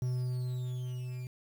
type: tone with level ramp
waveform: triangle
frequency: 125.6 Hz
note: B2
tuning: 30 cents sharp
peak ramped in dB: -27 to -35 dBFS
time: 0.02-1.27 s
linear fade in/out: 2 ms
effects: 9-bit